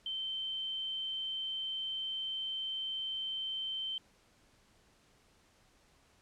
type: tone with vibrato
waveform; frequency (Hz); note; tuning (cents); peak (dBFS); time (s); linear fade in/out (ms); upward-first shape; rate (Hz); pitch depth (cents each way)
sine; 3100; G7; -20; -35; 0.06-3.98; 2; square; 20; 9
effects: pink hiss -67 dBFS RMS until 6.21 s + low-pass 9000 Hz 12 dB/octave